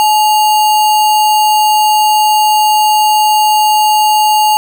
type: tone with sample-and-hold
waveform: sine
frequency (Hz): 853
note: G#5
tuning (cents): +46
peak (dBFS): -6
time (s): 0-4.57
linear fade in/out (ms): 0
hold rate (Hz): 3675
effects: none